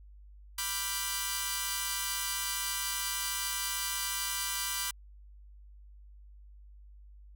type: chord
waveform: 5% pulse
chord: G dominant seventh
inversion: first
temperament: equal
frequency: 987.8 / 1174.7 / 1396.9 / 1568 Hz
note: B5 / D6 / F6 / G6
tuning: 0 / 0 / 0 / 0 cents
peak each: -24 / -26 / -29 / -26 dBFS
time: 0.58-4.91 s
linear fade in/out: 5 ms
effects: added 50 Hz sine -50 dBFS peak until 7.35 s